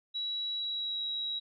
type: tone with pitch glide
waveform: sine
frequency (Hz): 3900 to 3862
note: B7 to B7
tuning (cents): -23 to -39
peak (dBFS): -32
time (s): 0.14-1.4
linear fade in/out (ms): 20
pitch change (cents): -16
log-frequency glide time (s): 0.56-1.03
effects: none